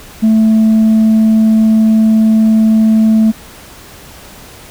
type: tone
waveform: sine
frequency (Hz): 220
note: A3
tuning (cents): 0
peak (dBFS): -3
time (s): 0.22-3.32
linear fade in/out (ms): 20
effects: tanh soft clip ceiling -4 dBFS + pink hiss -35 dBFS RMS until 4.7 s